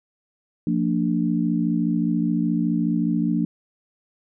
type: chord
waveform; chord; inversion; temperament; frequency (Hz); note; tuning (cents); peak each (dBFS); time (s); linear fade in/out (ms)
sine; Bb major; second; equal with one note detuned; 174.61 / 228.7 / 293.7; F3 / Bb3 / D4; 0 / -33 / 0; -23 / -23 / -24; 0.67-3.45; 2
effects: none